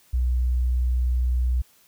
sine tone, 61.9 Hz, B1, 5 cents sharp, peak -19 dBFS, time 0.13-1.62 s, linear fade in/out 10 ms, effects white hiss -58 dBFS RMS until 1.87 s

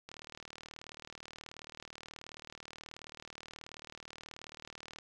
click train, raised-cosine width 0.2 ms, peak -29 dBFS, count 190, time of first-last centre 0.09-4.986 s, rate 38.6 Hz, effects none

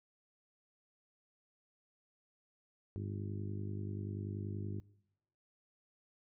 harmonic tone, 50.4 Hz, G1, 49 cents sharp, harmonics 2 / 3 / 4 / 5 / 6 / 7 / 8, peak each -39 / -50 / -47 / -53 / -51 / -50 / -55 dBFS, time 2.96-4.8 s, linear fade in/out 0 ms, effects noise-tail reverb RT60 0.8 s tail -22 dB re dry

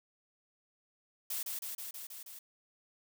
blue noise with echo, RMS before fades -37 dBFS, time 1.3-1.43 s, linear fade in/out 5 ms, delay 160 ms, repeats 6, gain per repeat -2 dB, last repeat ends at 2.39 s, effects none

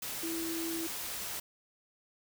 sine tone in noise, 330 Hz, E4, 2 cents sharp, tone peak -35 dBFS, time 0.23-0.87 s, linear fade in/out 5 ms, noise white, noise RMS -39 dBFS, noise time 0.02-1.4 s, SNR +1 dB, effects none

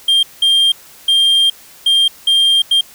triangle tone bursts at uneven times, 3194 Hz, G7, 32 cents sharp, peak -7 dBFS, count 6, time 0.08-0.23 / 0.42-0.72 / 1.08-1.5 / 1.86-2.08 / 2.27-2.62 / 2.71-2.81 s, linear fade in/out 5 ms, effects white hiss -41 dBFS RMS until 2.94 s

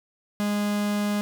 45% pulse tone, 206.5 Hz, G#3, 10 cents flat, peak -23 dBFS, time 0.4-1.21 s, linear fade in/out 0 ms, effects none

